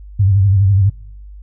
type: tone with vibrato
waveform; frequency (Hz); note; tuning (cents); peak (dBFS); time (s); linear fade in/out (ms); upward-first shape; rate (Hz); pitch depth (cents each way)
sine; 98; G2; 0; -8; 0.19-0.9; 10; sine; 12; 87
effects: noise-tail reverb RT60 0.7 s tail -25 dB re dry + added 50 Hz sine -32 dBFS peak until 1.42 s